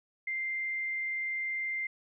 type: tone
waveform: sine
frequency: 2093 Hz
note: C7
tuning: in tune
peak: -31 dBFS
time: 0.27-1.87 s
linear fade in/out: 5 ms
effects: none